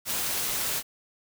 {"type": "noise", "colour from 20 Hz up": "white", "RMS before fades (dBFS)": -29, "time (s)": [0.05, 0.83], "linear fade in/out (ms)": 50, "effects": []}